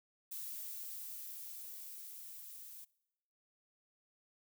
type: noise with level ramp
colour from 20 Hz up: violet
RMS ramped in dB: -44 to -52 dBFS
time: 0.31-2.85 s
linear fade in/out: 10 ms
effects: noise-tail reverb RT60 0.9 s tail -23 dB re dry